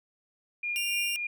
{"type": "tone with tremolo", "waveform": "sine", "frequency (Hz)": 2418, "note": "D7", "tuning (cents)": 50, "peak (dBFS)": -28, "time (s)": [0.63, 1.27], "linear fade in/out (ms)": 5, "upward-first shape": "triangle", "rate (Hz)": 3.5, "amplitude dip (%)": 55}
{"type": "tone", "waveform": "sawtooth", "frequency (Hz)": 2794, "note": "F7", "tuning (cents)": 0, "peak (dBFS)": -26, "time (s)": [0.76, 1.16], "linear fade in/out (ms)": 0}
{"effects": []}